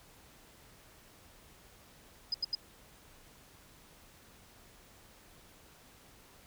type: tone bursts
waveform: sine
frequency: 5000 Hz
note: D#8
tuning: 8 cents sharp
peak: -29 dBFS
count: 3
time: 2.32-2.551 s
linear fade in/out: 5 ms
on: 23 ms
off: 81 ms
effects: pink hiss -59 dBFS RMS until 6.46 s